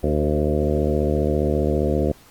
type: harmonic tone with a mistuned harmonic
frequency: 74.9 Hz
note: D2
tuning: 35 cents sharp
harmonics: 1 / 2 / 3 / 4 / 5 / 6 / 7 / 8 / 9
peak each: -23 / -26 / -26 / -27 / -25 / -28 / -26 / -32 / -32 dBFS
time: 0.03-2.12 s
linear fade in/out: 5 ms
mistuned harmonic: 6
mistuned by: +28 cents
effects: pink hiss -50 dBFS RMS until 2.3 s + Opus 32 kbps